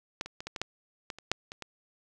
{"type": "clicks", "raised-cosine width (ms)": 0.2, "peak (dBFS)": [-15, -24, -22, -20, -19, -13, -19, -28, -8, -24, -22], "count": 11, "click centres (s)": [0.211, 0.26, 0.405, 0.47, 0.562, 0.616, 1.102, 1.186, 1.316, 1.519, 1.623], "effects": []}